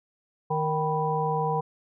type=harmonic tone with a mistuned harmonic; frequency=155.56 Hz; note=D#3; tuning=in tune; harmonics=1 / 3 / 5 / 6; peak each=-29 / -29 / -29 / -29 dBFS; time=0.5-1.61 s; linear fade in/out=10 ms; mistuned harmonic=6; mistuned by=+92 cents; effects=none